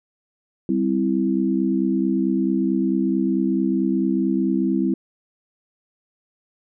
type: chord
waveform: sine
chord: C major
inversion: second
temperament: equal with one note detuned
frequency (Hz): 196 / 260.6 / 329.6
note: G3 / C4 / E4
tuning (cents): 0 / -7 / 0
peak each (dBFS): -22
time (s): 0.69-4.94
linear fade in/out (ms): 2
effects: none